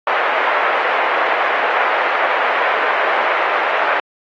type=band-pass noise; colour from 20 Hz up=pink; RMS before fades=-17 dBFS; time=0.07-4 s; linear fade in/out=2 ms; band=560 to 2200 Hz; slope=24 dB/octave; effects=AAC 32 kbps